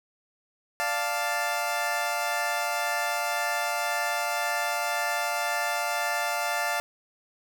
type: chord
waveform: 20% pulse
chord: D minor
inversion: none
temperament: equal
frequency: 587.3 / 698.5 / 880 Hz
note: D5 / F5 / A5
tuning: 0 / 0 / 0 cents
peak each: -28 / -24 / -26 dBFS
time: 0.8-6.8 s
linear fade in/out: 0 ms
effects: none